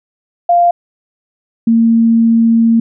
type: tone pair in turn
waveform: sine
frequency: 696 / 228.7 Hz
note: F5 / A#3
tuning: -6 / -33 cents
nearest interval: octave + perfect fifth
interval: 1927 cents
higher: first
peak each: -6 dBFS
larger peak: neither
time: 0.49-0.71 / 1.67-2.8 s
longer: second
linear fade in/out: 5 ms
effects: none